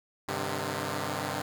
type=chord; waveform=5% pulse; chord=G suspended fourth; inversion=none; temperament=equal with one note detuned; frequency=98 / 130.81 / 150.61 Hz; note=G2 / C3 / D3; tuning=0 / 0 / +44 cents; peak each=-24 dBFS; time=0.28-1.42 s; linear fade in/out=5 ms; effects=none